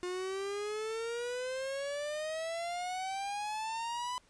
45% pulse exponential sweep, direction up, 356.6 to 1005 Hz, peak -35 dBFS, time 0.03-4.18 s, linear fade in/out 0 ms, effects pink hiss -66 dBFS RMS until 4.29 s + resampled to 22050 Hz

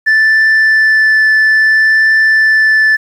sine tone with vibrato, 1757 Hz, A6, 3 cents flat, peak -3 dBFS, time 0.06-2.97 s, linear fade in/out 20 ms, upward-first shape triangle, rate 0.6 Hz, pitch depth 8 cents each way, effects tanh soft clip ceiling -5 dBFS + 7-bit

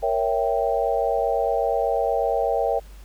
sine chord, A# diminished seventh, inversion none, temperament equal, 466.2 / 554.4 / 659.3 / 784 Hz, A#4 / C#5 / E5 / G5, 0 / 0 / 0 / 0 cents, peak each -25 dBFS, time 0.02-2.8 s, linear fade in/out 20 ms, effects added 49 Hz sine -40 dBFS peak until 3.04 s + pink hiss -53 dBFS RMS until 3.04 s

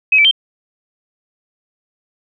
sine tone with pitch steps, 2546 / 2319 / 3146 Hz, D#7 / D7 / G7, +39 / -22 / +6 cents, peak -7 dBFS, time 0.12-0.312 s, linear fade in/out 5 ms, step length 64 ms, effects none

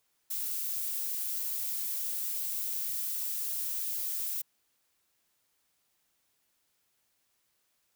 violet noise, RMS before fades -34 dBFS, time 0.3-4.42 s, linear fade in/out 10 ms, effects white hiss -75 dBFS RMS until 7.95 s

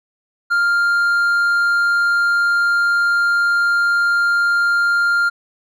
sine tone with hard clipping, 1399 Hz, F6, 3 cents sharp, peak -14 dBFS, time 0.5-5.3 s, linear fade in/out 20 ms, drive 3 dB, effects none

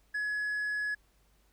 sine tone with hard clipping, 1690 Hz, G#6, 30 cents sharp, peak -31 dBFS, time 0.14-0.95 s, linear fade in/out 10 ms, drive 2 dB, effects added 50 Hz sine -66 dBFS peak until 1.52 s + pink hiss -70 dBFS RMS until 1.52 s

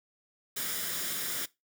white noise with comb filter, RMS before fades -34 dBFS, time 0.56-1.46 s, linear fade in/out 10 ms, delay 0.57 ms, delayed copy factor +0.55, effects noise-tail reverb RT60 0.2 s tail -20 dB re dry + high-pass 150 Hz 12 dB/octave

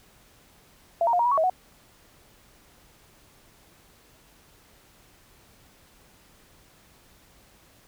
sine tone with pitch steps, 677 / 935 / 710 / 944 / 975 / 1118 / 639 / 739 Hz, E5 / A#5 / F5 / A#5 / B5 / C#6 / D#5 / F#5, +46 / +5 / +28 / +22 / -23 / +14 / +46 / -2 cents, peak -19 dBFS, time 1.01-1.498 s, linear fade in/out 2 ms, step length 61 ms, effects pink hiss -57 dBFS RMS until 7.87 s

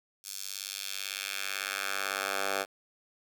10% pulse tone with high-pass filter sweep, 98 Hz, G2, in tune, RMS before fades -35 dBFS, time 0.23-2.66 s, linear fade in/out 50 ms, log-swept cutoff 6100 to 710 Hz, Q 1.1, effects 9-bit

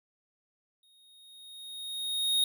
square tone with exponential growth, 3729 Hz, A#7, in tune, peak -23 dBFS, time 0.83-2.44 s, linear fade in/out 2 ms, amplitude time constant 350 ms, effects none

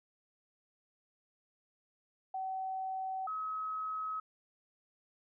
sine tone pair in turn, 760 / 1278.2 Hz, F#5 / D#6, +46 / +46 cents, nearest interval major sixth, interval 900 cents, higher second, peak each -35 / -35 dBFS, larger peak neither, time 2.34-3.27 / 3.27-4.2 s, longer neither, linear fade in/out 5 ms, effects none

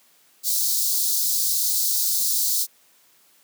white high-pass noise, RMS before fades -22 dBFS, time 0.43-2.67 s, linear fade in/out 50 ms, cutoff 4000 Hz, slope 48 dB/octave, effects white hiss -58 dBFS RMS until 3.43 s + high-pass 150 Hz 12 dB/octave

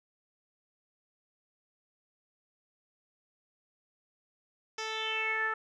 10% pulse tone with low-pass filter sweep, 440 Hz, A4, in tune, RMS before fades -33 dBFS, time 4.78-5.54 s, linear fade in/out 5 ms, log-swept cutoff 5100 to 1500 Hz, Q 6, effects none

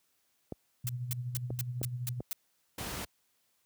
clicks, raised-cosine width 2 ms, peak -24 dBFS, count 4, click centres 0.523 / 1.505 / 1.815 / 2.205 s
sine tone with tremolo, 123.2 Hz, B2, 4 cents flat, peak -32 dBFS, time 0.84-2.2 s, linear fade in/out 5 ms, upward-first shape sine, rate 12 Hz, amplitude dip 50%
blue noise bursts, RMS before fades -35 dBFS, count 7, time 0.87-2.33 s, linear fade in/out 0 ms, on 20 ms, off 220 ms
pink noise, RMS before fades -38 dBFS, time 2.78-3.05 s, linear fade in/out 5 ms
effects white hiss -74 dBFS RMS until 3.65 s + high-pass 60 Hz 12 dB/octave

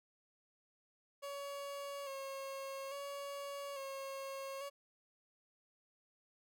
30% pulse tone with vibrato, 553 Hz, C#5, 4 cents flat, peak -40 dBFS, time 1.22-4.7 s, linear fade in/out 20 ms, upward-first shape square, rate 0.59 Hz, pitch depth 31 cents each way, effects none

